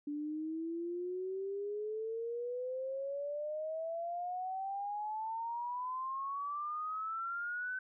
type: exponential sweep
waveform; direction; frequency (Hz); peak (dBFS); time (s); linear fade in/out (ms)
sine; up; 290 to 1525; -36; 0.07-7.79; 5
effects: none